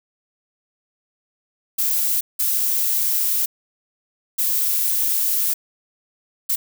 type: noise bursts at uneven times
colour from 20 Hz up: violet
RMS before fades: -20 dBFS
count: 4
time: 1.78-2.21 / 2.39-3.46 / 4.38-5.54 / 6.49-6.56 s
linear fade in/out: 10 ms
effects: none